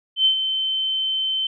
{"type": "tone with ADSR envelope", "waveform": "sine", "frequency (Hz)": 3083, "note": "G7", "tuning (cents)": -29, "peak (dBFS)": -12, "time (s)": [0.16, 1.47], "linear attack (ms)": 94, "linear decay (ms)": 95, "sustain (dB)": -8, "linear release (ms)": 4, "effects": []}